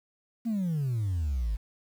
sine exponential sweep, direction down, 237.9 to 49 Hz, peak -24 dBFS, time 0.45-1.57 s, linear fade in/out 20 ms, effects tanh soft clip ceiling -25 dBFS + 9-bit

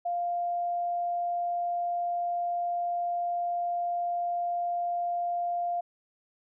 sine tone, 698.5 Hz, F5, in tune, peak -27 dBFS, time 0.05-5.81 s, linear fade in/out 10 ms, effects none

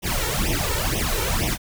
pink noise with flanger, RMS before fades -23 dBFS, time 0.02-1.58 s, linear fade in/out 50 ms, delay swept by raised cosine 0.33 to 2.23 ms, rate 2.1 Hz, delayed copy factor +0.95, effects none

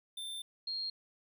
square / sine tone pair in turn, 3568 / 4234 Hz, A7 / C8, +23 / +20 cents, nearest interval minor third, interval 297 cents, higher second, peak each -40 / -35 dBFS, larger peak second, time 0.17-0.42 / 0.67-0.9 s, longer first, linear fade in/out 5 ms, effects none

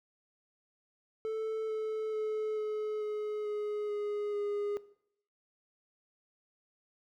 triangle tone with pitch steps, 440 / 435.7 / 431.4 / 427.2 / 423.1 / 418.9 / 414.8 / 410.8 Hz, A4 / A4 / A4 / G#4 / G#4 / G#4 / G#4 / G#4, 0 / -17 / -34 / +49 / +32 / +15 / -2 / -19 cents, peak -30 dBFS, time 1.25-4.77 s, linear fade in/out 0 ms, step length 440 ms, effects noise-tail reverb RT60 0.7 s tail -18 dB re dry

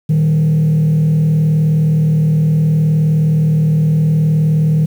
sine tone with frequency modulation, 155.56 Hz, D#3, in tune, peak -7 dBFS, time 0.09-4.86 s, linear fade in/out 10 ms, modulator 39.3 Hz, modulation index 0.39, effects tanh soft clip ceiling -8 dBFS + 7-bit

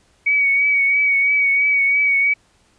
sine tone with vibrato, 2254 Hz, C#7, 28 cents sharp, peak -13 dBFS, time 0.26-2.34 s, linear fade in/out 10 ms, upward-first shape triangle, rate 3 Hz, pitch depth 35 cents each way, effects pink hiss -58 dBFS RMS until 2.78 s + resampled to 22050 Hz

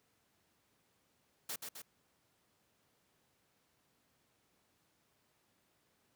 white noise with echo, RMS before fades -41 dBFS, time 1.49-1.56 s, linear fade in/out 5 ms, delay 130 ms, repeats 2, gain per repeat -4 dB, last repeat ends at 1.82 s, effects pink hiss -75 dBFS RMS until 6.15 s + high-pass 100 Hz 12 dB/octave

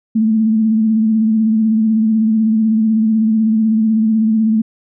sine tone with vibrato, 220 Hz, A3, in tune, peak -10 dBFS, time 0.15-4.62 s, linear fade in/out 10 ms, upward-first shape sine, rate 16 Hz, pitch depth 41 cents each way, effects none

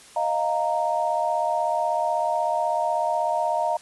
sine chord, Eb suspended second, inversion none, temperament equal with one note detuned, 622.3 / 698.5 / 928 Hz, Eb5 / F5 / Bb5, 0 / 0 / -8 cents, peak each -26 / -25 / -25 dBFS, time 0.16-3.77 s, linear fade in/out 5 ms, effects white hiss -48 dBFS RMS until 3.81 s + resampled to 24000 Hz

